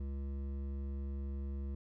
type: tone with hard clipping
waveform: sine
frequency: 68.8 Hz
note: C#2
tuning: 12 cents flat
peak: -39 dBFS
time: 0-1.75 s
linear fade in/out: 5 ms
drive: 11 dB
effects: none